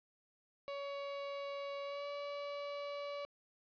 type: tone with pitch glide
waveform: 35% pulse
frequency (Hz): 562 to 572.8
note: C#5 to D5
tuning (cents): +24 to -43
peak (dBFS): -39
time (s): 0.68-3.25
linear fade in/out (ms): 0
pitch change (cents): +33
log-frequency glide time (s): 1.84-2.07
effects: resampled to 11025 Hz + 12-bit